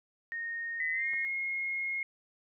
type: tone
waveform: sine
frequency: 1851 Hz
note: A#6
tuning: 13 cents flat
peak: -34 dBFS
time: 0.32-1.25 s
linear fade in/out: 0 ms
type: tone with pitch glide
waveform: sine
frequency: 2009 to 2153 Hz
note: B6 to C7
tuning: +29 to +49 cents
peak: -31 dBFS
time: 0.8-2.03 s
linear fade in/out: 2 ms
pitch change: +120 cents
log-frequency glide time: 0.91-1.09 s
type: clicks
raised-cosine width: 0.5 ms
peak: -37 dBFS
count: 2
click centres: 1.133 / 1.141 s
effects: none